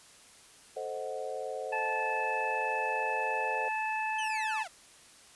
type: chord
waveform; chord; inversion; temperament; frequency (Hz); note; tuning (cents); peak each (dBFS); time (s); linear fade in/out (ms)
sine; A diminished seventh; none; equal; 440 / 523.3 / 622.3 / 740; A4 / C5 / Eb5 / Gb5; 0 / 0 / 0 / 0; -40 / -38 / -41 / -41; 0.76-3.69; 10
type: harmonic tone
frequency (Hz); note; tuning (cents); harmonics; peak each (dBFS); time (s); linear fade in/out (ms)
871; A5; -18; 1 / 2 / 3; -32 / -37 / -36; 1.72-4.64; 10
type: linear sweep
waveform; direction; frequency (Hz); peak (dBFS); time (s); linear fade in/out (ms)
sawtooth; down; 3170 to 625; -36; 4.18-4.68; 10
effects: white hiss -56 dBFS RMS until 5.35 s + resampled to 24000 Hz